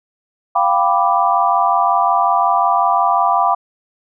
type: chord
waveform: sine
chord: G dominant seventh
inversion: third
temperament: equal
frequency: 698.5 / 784 / 987.8 / 1174.7 Hz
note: F5 / G5 / B5 / D6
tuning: 0 / 0 / 0 / 0 cents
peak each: -17 dBFS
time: 0.55-3.55 s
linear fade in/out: 10 ms
effects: none